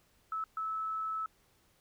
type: tone bursts at uneven times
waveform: sine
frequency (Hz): 1304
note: E6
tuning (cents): -19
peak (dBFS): -33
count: 2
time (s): 0.32-0.44 / 0.57-1.26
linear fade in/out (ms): 2
effects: pink hiss -69 dBFS RMS until 1.8 s